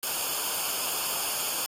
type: noise with comb filter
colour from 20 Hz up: white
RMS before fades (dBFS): -30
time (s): 0.03-1.66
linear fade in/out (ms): 0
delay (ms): 0.51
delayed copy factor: -0.75
effects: AAC 48 kbps